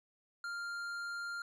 sine tone with tanh clipping, 1396.9 Hz, F6, in tune, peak -40 dBFS, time 0.44-1.42 s, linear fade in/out 2 ms, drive 11 dB, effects none

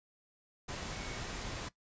sine tone in noise, 2217 Hz, C#7, in tune, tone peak -50 dBFS, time 0.92-1.18 s, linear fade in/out 10 ms, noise pink, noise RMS -41 dBFS, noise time 0.68-1.69 s, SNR -12 dB, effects noise-tail reverb RT60 0.1 s tail -17 dB re dry + resampled to 16000 Hz

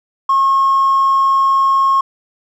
sine tone with hard clipping, 1084 Hz, C#6, 39 cents flat, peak -10 dBFS, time 0.29-2.01 s, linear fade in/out 5 ms, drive 1 dB, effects none

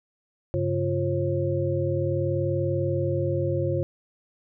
sine tone cluster, 98.8 / 139.3 / 348.9 / 538 Hz, G2 / C#3 / F4 / C5, +14 / +9 / -2 / +48 cents, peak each -28 dBFS, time 0.54-3.83 s, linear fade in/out 0 ms, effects none

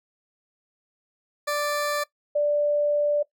20% pulse / sine tone pair in turn, 587.3 / 587.3 Hz, D5 / D5, 0 / 0 cents, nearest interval unison, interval 0 cents, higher neither, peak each -19 dBFS, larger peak neither, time 1.47-2.04 / 2.35-3.23 s, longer second, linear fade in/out 10 ms, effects noise-tail reverb RT60 0.1 s tail -19 dB re dry

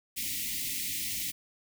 white band-stop noise, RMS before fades -34 dBFS, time 0.16-1.32 s, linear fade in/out 20 ms, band 330 to 1900 Hz, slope 96 dB/octave, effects none

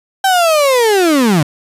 35% pulse linear sweep, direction down, 784 to 138.4 Hz, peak -7 dBFS, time 0.24-1.43 s, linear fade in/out 5 ms, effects resampled to 32000 Hz

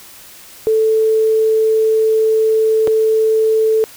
sine tone with dropouts, 440 Hz, A4, in tune, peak -10 dBFS, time 0.67-3.84 s, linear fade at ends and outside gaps 0 ms, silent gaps 2.873-2.878 s, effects white hiss -39 dBFS RMS until 3.96 s

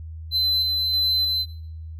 triangle tone with tremolo, 4052 Hz, B7, 44 cents sharp, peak -17 dBFS, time 0.31-1.46 s, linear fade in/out 50 ms, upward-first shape square, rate 1.6 Hz, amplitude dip 25%, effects noise-tail reverb RT60 0.6 s tail -17 dB re dry + added 80 Hz sine -33 dBFS peak until 1.99 s

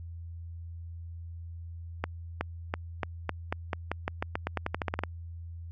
accelerating click train, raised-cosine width 0.5 ms, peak -14 dBFS, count 20, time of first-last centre 2.04-5.036 s, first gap 370 ms, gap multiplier 0.89, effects added 84 Hz sine -39 dBFS peak until 5.71 s

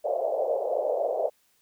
pink band-pass noise, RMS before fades -27 dBFS, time 0.04-1.3 s, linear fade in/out 20 ms, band 490 to 670 Hz, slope 48 dB/octave, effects white hiss -67 dBFS RMS until 1.61 s

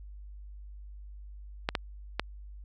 clicks, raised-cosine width 0.3 ms, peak -11 dBFS, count 3, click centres 1.689 / 1.752 / 2.196 s, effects added 50 Hz sine -43 dBFS peak until 2.64 s

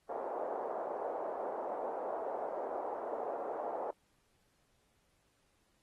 pink band-pass noise, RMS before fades -39 dBFS, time 0.09-3.91 s, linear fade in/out 5 ms, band 480 to 820 Hz, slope 24 dB/octave, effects pink hiss -75 dBFS RMS until 5.82 s + AAC 32 kbps

